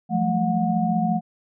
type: tone cluster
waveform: sine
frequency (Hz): 172.4 / 187.1 / 218.1 / 726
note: F3 / F#3 / A3 / F#5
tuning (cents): -22 / +20 / -15 / -33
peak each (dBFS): -24 / -29 / -23 / -24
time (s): 0.09-1.21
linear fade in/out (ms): 50
effects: none